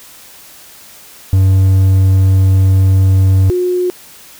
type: tone pair in turn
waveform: triangle / sine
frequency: 95.2 / 360.6 Hz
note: F#2 / F#4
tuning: +50 / -45 cents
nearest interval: octave + major seventh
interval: 2305 cents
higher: second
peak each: -4 / -11 dBFS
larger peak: first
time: 1.33-3.5 / 3.5-3.9 s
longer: first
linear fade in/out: 0 ms
effects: white hiss -38 dBFS RMS until 4.39 s